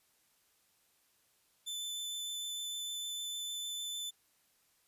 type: tone with vibrato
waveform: sawtooth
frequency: 3520 Hz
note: A7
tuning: in tune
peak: -35 dBFS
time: 1.66-4.11 s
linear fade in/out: 20 ms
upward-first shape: triangle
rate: 6.6 Hz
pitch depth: 9 cents each way
effects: white hiss -72 dBFS RMS until 4.87 s + resampled to 32000 Hz